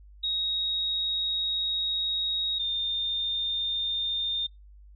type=tone pair in turn; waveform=sine; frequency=3777 / 3627 Hz; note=A#7 / A#7; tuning=+22 / -48 cents; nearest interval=minor second; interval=70 cents; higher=first; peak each=-26 dBFS; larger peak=neither; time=0.23-2.59 / 2.59-4.47 s; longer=first; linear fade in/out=10 ms; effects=noise-tail reverb RT60 0.2 s tail -26 dB re dry + added 50 Hz sine -48 dBFS peak until 4.95 s